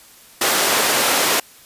pink high-pass noise, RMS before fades -17 dBFS, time 0.41-1.4 s, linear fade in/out 5 ms, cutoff 420 Hz, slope 12 dB/octave, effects white hiss -46 dBFS RMS until 1.65 s + resampled to 32000 Hz

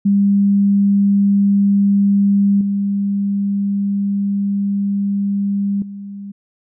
sine tone with level steps, 200 Hz, G3, 35 cents sharp, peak -10 / -15 / -27 dBFS, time 0.05-6.32 s, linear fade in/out 10 ms, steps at 2.61 / 5.82 s, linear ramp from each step 2 ms, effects none

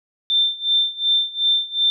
sine tone with tremolo, 3570 Hz, A7, 24 cents sharp, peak -13 dBFS, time 0.3-1.9 s, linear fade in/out 0 ms, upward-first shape sine, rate 2.7 Hz, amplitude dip 90%, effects none

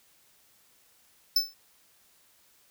square tone with exponential decay, 5274 Hz, E8, in tune, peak -18 dBFS, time 1.36-1.54 s, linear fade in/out 5 ms, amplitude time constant 38 ms, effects white hiss -63 dBFS RMS until 2.7 s

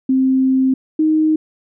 sine tone pair in turn, 262.6 / 311.9 Hz, C4 / D#4, +6 / +4 cents, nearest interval minor third, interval 298 cents, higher second, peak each -11 dBFS, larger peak neither, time 0.09-0.74 / 0.99-1.36 s, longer first, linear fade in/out 5 ms, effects none

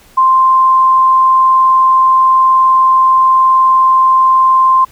sine tone, 1046.5 Hz, C6, in tune, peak -5 dBFS, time 0.17-4.85 s, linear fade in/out 10 ms, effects pink hiss -44 dBFS RMS until 4.91 s

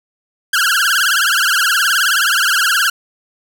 sawtooth tone with vibrato, 1500 Hz, F#6, 23 cents sharp, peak -8 dBFS, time 0.53-2.9 s, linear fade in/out 5 ms, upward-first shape triangle, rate 19 Hz, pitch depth 220 cents each way, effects none

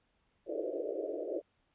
white band-pass noise, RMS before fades -37 dBFS, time 0.46-1.42 s, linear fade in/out 50 ms, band 310 to 620 Hz, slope 96 dB/octave, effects pink hiss -75 dBFS RMS until 1.74 s + resampled to 8000 Hz

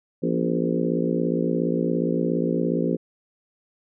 harmonic tone with a mistuned harmonic, 57.2 Hz, A#1, 32 cents flat, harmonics 3 / 4 / 5 / 6 / 7 / 8 / 9, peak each -26 / -27 / -28 / -29 / -29 / -30 / -31 dBFS, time 0.22-2.97 s, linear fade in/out 20 ms, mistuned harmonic 4, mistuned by +74 cents, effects none

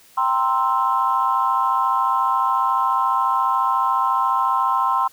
sine chord, C dominant seventh, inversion second, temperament equal, 784 / 932.3 / 1046.5 / 1318.5 Hz, G5 / Bb5 / C6 / E6, 0 / 0 / 0 / 0 cents, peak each -24 / -24 / -18 / -24 dBFS, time 0.17-5.08 s, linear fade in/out 10 ms, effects tanh soft clip ceiling -6 dBFS + white hiss -51 dBFS RMS until 5.12 s

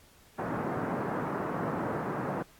pink band-pass noise, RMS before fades -33 dBFS, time 0.38-2.43 s, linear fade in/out 10 ms, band 130 to 1400 Hz, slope 24 dB/octave, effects pink hiss -59 dBFS RMS until 2.59 s + AAC 64 kbps

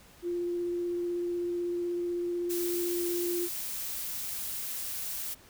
sine tone with vibrato, 349.2 Hz, F4, in tune, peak -29 dBFS, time 0.22-3.49 s, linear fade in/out 50 ms, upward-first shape sine, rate 16 Hz, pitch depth 9 cents each way
blue noise, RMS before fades -36 dBFS, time 2.49-5.35 s, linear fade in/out 20 ms
effects pink hiss -56 dBFS RMS until 5.49 s

